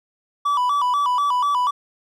triangle tone with vibrato, 1068 Hz, C6, 35 cents sharp, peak -15 dBFS, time 0.45-1.71 s, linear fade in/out 10 ms, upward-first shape square, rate 4.1 Hz, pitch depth 130 cents each way, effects none

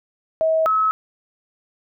sine tone pair in turn, 641 / 1289.1 Hz, E5 / E6, -49 / -39 cents, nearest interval octave, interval 1210 cents, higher second, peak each -15 dBFS, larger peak neither, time 0.41-0.66 / 0.66-0.91 s, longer neither, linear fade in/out 0 ms, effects none

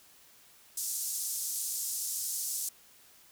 pink band-pass noise, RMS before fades -35 dBFS, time 0.77-2.69 s, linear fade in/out 5 ms, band 6100 to 14000 Hz, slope 24 dB/octave, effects white hiss -59 dBFS RMS until 3.31 s

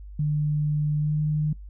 sine tone with pitch glide, 150 to 152.01 Hz, D3 to D#3, +37 to -40 cents, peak -21 dBFS, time 0.19-1.53 s, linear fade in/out 5 ms, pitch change +23 cents, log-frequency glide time 0.99-1.19 s, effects noise-tail reverb RT60 0.1 s tail -22 dB re dry + added 50 Hz sine -38 dBFS peak until 1.69 s

